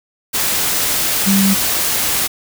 sine tone in noise, 196 Hz, G3, in tune, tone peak -11 dBFS, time 1.26-1.55 s, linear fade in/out 20 ms, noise white, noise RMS -17 dBFS, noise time 0.33-2.28 s, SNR +3 dB, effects none

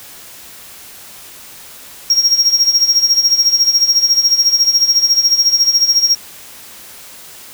triangle tone with tremolo, 5590 Hz, F8, 1 cent sharp, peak -5 dBFS, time 2.1-6.15 s, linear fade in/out 2 ms, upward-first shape sine, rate 14 Hz, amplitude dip 75%, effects white hiss -36 dBFS RMS until 7.53 s

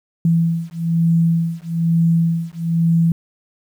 sine beating tone pair, 165.9 / 167 Hz, E3 / E3, +11 / +23 cents, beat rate 1.1 Hz, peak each -17 dBFS, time 0.25-3.12 s, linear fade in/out 2 ms, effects 8-bit

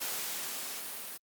white noise with level ramp, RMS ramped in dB -35 to -42 dBFS, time 0-1.18 s, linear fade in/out 20 ms, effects high-pass 200 Hz 12 dB/octave + Opus 48 kbps

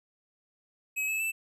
square tone with pitch steps, 2550 / 2598 / 2646 Hz, D#7 / E7 / E7, +42 / -26 / +6 cents, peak -29 dBFS, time 0.96-1.32 s, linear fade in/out 20 ms, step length 120 ms, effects none

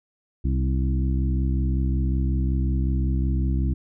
harmonic tone with a mistuned harmonic, 65.41 Hz, C2, in tune, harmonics 1 / 2 / 3 / 4 / 5, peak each -21 / -27 / -31 / -33 / -35 dBFS, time 0.44-3.74 s, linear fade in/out 10 ms, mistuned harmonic 4, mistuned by +19 cents, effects none

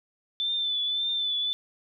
sine tone with vibrato, 3520 Hz, A7, in tune, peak -25 dBFS, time 0.4-1.53 s, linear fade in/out 0 ms, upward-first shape triangle, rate 1.8 Hz, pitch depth 48 cents each way, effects none

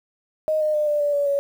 sine tone with pitch steps, 622.3 / 612 / 601.8 / 591.8 / 582 / 572.3 / 562.8 Hz, D#5 / D#5 / D5 / D5 / D5 / D5 / C#5, 0 / -29 / +42 / +13 / -16 / -45 / +26 cents, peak -18 dBFS, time 0.48-1.39 s, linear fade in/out 0 ms, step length 130 ms, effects 8-bit

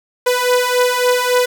sawtooth beating tone pair, 493.9 / 497.5 Hz, B4 / B4, 0 / +13 cents, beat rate 3.6 Hz, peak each -13 / -11 dBFS, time 0.26-1.46 s, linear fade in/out 10 ms, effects none

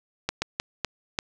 slowing click train, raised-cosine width 0.2 ms, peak -8 dBFS, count 5, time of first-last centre 0.29-1.189 s, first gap 130 ms, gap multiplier 1.38, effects none

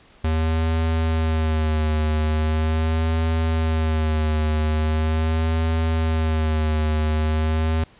square tone with vibrato, 79.1 Hz, D#2, 29 cents sharp, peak -19 dBFS, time 0.24-7.84 s, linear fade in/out 5 ms, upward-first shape sine, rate 0.41 Hz, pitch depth 38 cents each way, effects pink hiss -52 dBFS RMS until 7.99 s + resampled to 8000 Hz

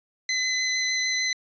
20% pulse tone with vibrato, 2027 Hz, B6, 45 cents sharp, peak -18 dBFS, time 0.29-1.33 s, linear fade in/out 2 ms, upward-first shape sine, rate 6.6 Hz, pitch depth 10 cents each way, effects resampled to 16000 Hz

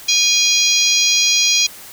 harmonic tone, 819 Hz, G#5, 24 cents flat, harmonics 3 / 4 / 5 / 6 / 7 / 8, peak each -19 / -19 / -19 / -19 / -19 / -19 dBFS, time 0.08-1.67 s, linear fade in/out 10 ms, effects white hiss -37 dBFS RMS until 1.92 s

